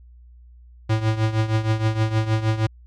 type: tone with tremolo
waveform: square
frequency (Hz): 110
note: A2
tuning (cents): 0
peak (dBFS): -16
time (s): 0.89-2.67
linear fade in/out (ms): 10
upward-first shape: triangle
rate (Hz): 6.4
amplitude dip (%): 80
effects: added 60 Hz sine -44 dBFS peak until 2.86 s + low-pass 5000 Hz 12 dB/octave